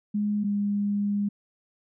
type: tone pair in turn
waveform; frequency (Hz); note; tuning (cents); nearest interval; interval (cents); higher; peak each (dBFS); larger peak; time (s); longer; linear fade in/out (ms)
sine; 207.7 / 203.7; G#3 / G#3; 0 / -33; unison; 33; first; -23; neither; 0.14-0.44 / 0.44-1.29; second; 10
effects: none